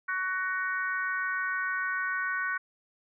harmonic tone, 373.3 Hz, F#4, 15 cents sharp, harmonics 3 / 4 / 5 / 6, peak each -35 / -30 / -35 / -44 dBFS, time 0.08-2.58 s, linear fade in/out 10 ms, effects none

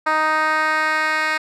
10% pulse tone with band-pass filter sweep, 311.2 Hz, D#4, in tune, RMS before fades -19 dBFS, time 0.06-1.38 s, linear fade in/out 10 ms, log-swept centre 1200 to 2200 Hz, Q 1.4, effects none

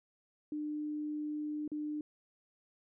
sine tone with dropouts, 300.3 Hz, D4, 39 cents sharp, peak -35 dBFS, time 0.52-2.01 s, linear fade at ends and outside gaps 2 ms, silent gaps 1.678-1.717 s, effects none

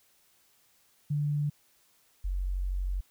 sine tone pair in turn, 146.83 / 46.25 Hz, D3 / F#1, 0 / 0 cents, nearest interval octave + minor sixth, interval 2000 cents, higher first, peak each -26 / -28 dBFS, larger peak first, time 1.1-1.5 / 2.24-3.01 s, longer second, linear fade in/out 10 ms, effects white hiss -66 dBFS RMS until 3.1 s

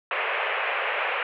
white band-pass noise, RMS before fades -27 dBFS, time 0.11-1.23 s, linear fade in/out 2 ms, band 440 to 2700 Hz, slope 48 dB/octave, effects none

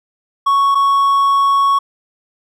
triangle tone pair in turn, 1110 / 1110 Hz, C#6 / C#6, +2 / +2 cents, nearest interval unison, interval 0 cents, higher neither, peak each -8 dBFS, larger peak neither, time 0.46-0.75 / 0.75-1.79 s, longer second, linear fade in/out 10 ms, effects none

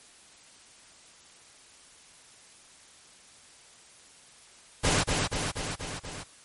pink noise with echo, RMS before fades -24 dBFS, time 4.83-5.04 s, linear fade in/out 20 ms, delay 240 ms, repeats 5, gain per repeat -3 dB, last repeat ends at 6.24 s, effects white hiss -54 dBFS RMS until 6.44 s + MP3 48 kbps

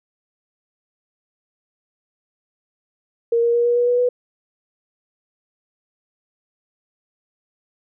sine tone with pitch steps, 466.2 / 470.5 / 474.9 / 479.3 / 483.8 / 488.2 / 492.8 Hz, A#4 / A#4 / A#4 / A#4 / B4 / B4 / B4, 0 / +16 / +32 / +48 / -36 / -20 / -4 cents, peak -14 dBFS, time 3.32-4.09 s, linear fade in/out 5 ms, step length 110 ms, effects none

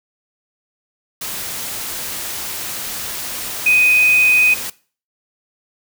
sine tone in noise, 2500 Hz, D#7, 8 cents sharp, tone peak -10 dBFS, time 3.66-4.54 s, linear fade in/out 5 ms, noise white, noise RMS -26 dBFS, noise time 1.21-4.7 s, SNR +13 dB, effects noise-tail reverb RT60 0.4 s tail -20 dB re dry

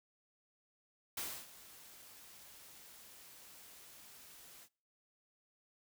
white noise with ADSR envelope, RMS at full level -40 dBFS, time 1.17-4.69 s, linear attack 5 ms, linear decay 280 ms, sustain -17 dB, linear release 64 ms, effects noise-tail reverb RT60 0.5 s tail -26 dB re dry

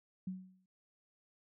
sine tone with exponential decay, 186.3 Hz, F#3, 12 cents sharp, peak -35 dBFS, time 0.27-0.66 s, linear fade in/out 5 ms, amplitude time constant 83 ms, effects none

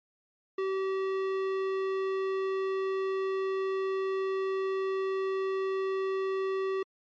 sine tone with tanh clipping, 383.8 Hz, G4, 37 cents flat, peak -30 dBFS, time 0.58-6.83 s, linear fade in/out 5 ms, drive 15 dB, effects MP3 48 kbps

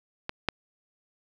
clicks, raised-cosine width 0.3 ms, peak -15 / -8 dBFS, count 2, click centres 0.294 / 0.487 s, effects none

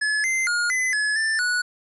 square tone with pitch steps, 1710 / 2076 / 1428 / 2023 / 1703 / 1773 / 1469 Hz, A6 / C7 / F6 / B6 / G#6 / A6 / F#6, -50 / -14 / +38 / +41 / +43 / +13 / -13 cents, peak -21 dBFS, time 0.01-1.62 s, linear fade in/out 10 ms, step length 230 ms, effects resampled to 24000 Hz

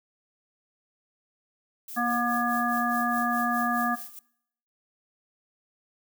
violet noise with tremolo, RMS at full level -39 dBFS, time 1.88-4.19 s, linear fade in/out 2 ms, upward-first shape sine, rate 4.8 Hz, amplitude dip 70%
harmonic tone, 240 Hz, B3, 49 cents flat, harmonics 1 / 3 / 5 / 7, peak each -29 / -29 / -29 / -29 dBFS, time 1.96-3.96 s, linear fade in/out 20 ms
effects noise-tail reverb RT60 0.7 s tail -21 dB re dry

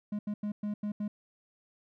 triangle tone bursts at uneven times, 208.1 Hz, G#3, 4 cents sharp, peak -29 dBFS, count 6, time 0.12-0.19 / 0.27-0.34 / 0.43-0.52 / 0.63-0.74 / 0.83-0.92 / 1-1.08 s, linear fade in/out 5 ms, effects none

